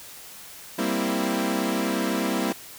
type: chord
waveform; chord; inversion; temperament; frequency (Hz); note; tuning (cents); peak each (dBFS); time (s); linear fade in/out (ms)
sawtooth; C dominant seventh; second; equal; 196 / 233.1 / 261.6 / 329.6; G3 / Bb3 / C4 / E4; 0 / 0 / 0 / 0; -25; 0.78-2.53; 10
effects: white hiss -43 dBFS RMS until 2.78 s